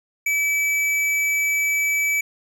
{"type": "tone with hard clipping", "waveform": "triangle", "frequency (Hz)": 2300, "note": "D7", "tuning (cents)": -37, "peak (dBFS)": -20, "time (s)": [0.26, 2.21], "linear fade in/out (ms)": 5, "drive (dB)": 17, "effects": []}